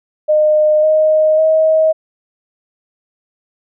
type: tone with pitch steps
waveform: sine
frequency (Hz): 611 / 622 / 633.3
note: D#5 / D#5 / D#5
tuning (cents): -32 / -1 / +30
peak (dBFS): -8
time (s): 0.28-1.93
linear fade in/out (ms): 20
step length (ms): 550
effects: none